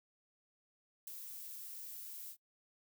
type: noise with ADSR envelope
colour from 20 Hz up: violet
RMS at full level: -44 dBFS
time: 1.07-2.37 s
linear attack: 4 ms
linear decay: 12 ms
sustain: -4 dB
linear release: 72 ms
effects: noise-tail reverb RT60 0.1 s tail -23 dB re dry